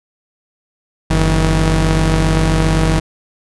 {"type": "tone pair together", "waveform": "sawtooth", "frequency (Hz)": [47.57, 160], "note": ["F#1", "D#3"], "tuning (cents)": [49, 49], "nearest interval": "octave + major sixth", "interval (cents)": 2100, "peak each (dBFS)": -10, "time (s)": [1.1, 3], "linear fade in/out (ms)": 10, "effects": ["resampled to 24000 Hz"]}